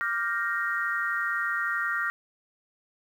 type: chord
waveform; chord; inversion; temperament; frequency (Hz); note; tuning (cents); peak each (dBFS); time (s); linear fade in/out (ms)
sine; G minor seventh; second; equal; 1174.7 / 1396.9 / 1568 / 1864.7; D6 / F6 / G6 / Bb6; 0 / 0 / 0 / 0; -35 / -29 / -34 / -30; 0.01-2.1; 0
effects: 9-bit